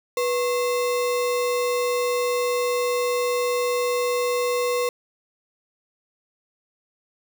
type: tone with sample-and-hold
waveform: sine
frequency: 490 Hz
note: B4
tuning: 14 cents flat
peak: -20 dBFS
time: 0.17-4.89 s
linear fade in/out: 2 ms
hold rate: 1575 Hz
effects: none